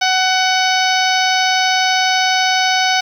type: harmonic tone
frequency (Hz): 748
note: F#5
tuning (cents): +19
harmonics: 1 / 2 / 3 / 4 / 5 / 6 / 7 / 8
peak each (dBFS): -16 / -19 / -21 / -22 / -23 / -24 / -24 / -25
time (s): 0.01-3.01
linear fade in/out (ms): 10
effects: 7-bit